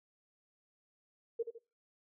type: tone with echo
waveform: sine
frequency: 460 Hz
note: A#4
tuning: 23 cents flat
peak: -30 dBFS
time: 1.39-1.43 s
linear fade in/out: 10 ms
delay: 78 ms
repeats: 2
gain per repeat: -8 dB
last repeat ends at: 1.586 s
effects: noise-tail reverb RT60 0.3 s tail -20 dB re dry